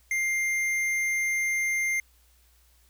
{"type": "tone with tanh clipping", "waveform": "triangle", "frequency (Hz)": 2100, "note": "C7", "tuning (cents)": 6, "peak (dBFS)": -26, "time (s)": [0.11, 2], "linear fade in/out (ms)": 2, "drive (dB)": 16, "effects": ["added 60 Hz sine -60 dBFS peak until 2.89 s", "white hiss -64 dBFS RMS until 2.89 s"]}